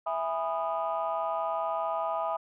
sine chord, E major seventh, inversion none, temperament just, 659.3 / 824.1 / 988.9 / 1236.1 Hz, E5 / G#5 / B5 / D#6, 0 / -14 / +2 / -12 cents, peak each -31 / -33 / -34 / -34 dBFS, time 0.06-2.37 s, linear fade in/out 10 ms, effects tanh soft clip ceiling -20 dBFS

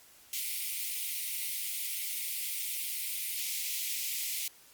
white high-pass noise, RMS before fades -35 dBFS, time 0.33-4.48 s, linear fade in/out 2 ms, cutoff 2000 Hz, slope 96 dB/octave, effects white hiss -58 dBFS RMS until 4.73 s + Opus 48 kbps

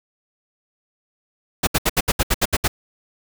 pink noise bursts, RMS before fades -17 dBFS, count 10, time 1.63-2.68 s, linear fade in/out 10 ms, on 42 ms, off 70 ms, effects none

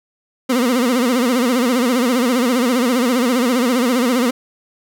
30% pulse tone with vibrato, 246.9 Hz, B3, in tune, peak -11 dBFS, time 0.49-4.31 s, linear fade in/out 10 ms, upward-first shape sine, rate 15 Hz, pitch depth 120 cents each way, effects none

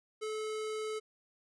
square tone, 432.7 Hz, A4, 29 cents flat, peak -36 dBFS, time 0.21-1 s, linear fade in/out 20 ms, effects resampled to 24000 Hz

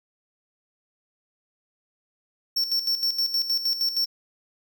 square tone with tremolo, 5440 Hz, F8, 46 cents flat, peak -21 dBFS, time 2.56-4.06 s, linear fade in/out 10 ms, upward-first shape square, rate 6.4 Hz, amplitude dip 65%, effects none

